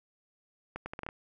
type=accelerating click train; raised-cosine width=0.5 ms; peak=-23 dBFS; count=7; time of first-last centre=0.76-1.089 s; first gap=100 ms; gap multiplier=0.75; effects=none